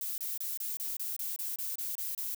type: noise bursts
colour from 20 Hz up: violet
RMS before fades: -36 dBFS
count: 12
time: 0.01-2.347 s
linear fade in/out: 2 ms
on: 170 ms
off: 27 ms
effects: none